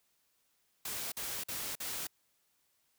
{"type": "noise bursts", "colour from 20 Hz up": "white", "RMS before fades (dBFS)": -39, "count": 4, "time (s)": [0.85, 2.071], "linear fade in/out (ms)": 5, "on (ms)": 270, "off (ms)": 47, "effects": ["white hiss -75 dBFS RMS until 2.98 s"]}